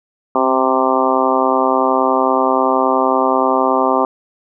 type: harmonic tone with a mistuned harmonic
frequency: 130.6 Hz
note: C3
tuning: 3 cents flat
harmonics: 2 / 3 / 4 / 5 / 6 / 7 / 8 / 9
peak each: -20 / -20 / -20 / -20 / -20 / -20 / -20 / -20 dBFS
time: 0.35-4.05 s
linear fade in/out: 2 ms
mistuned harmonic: 2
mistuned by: +24 cents
effects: none